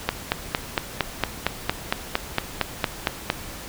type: click train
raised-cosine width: 0.3 ms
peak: -3 dBFS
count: 15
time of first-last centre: 0.09-3.301 s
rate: 4.36 Hz
effects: pink hiss -37 dBFS RMS until 3.68 s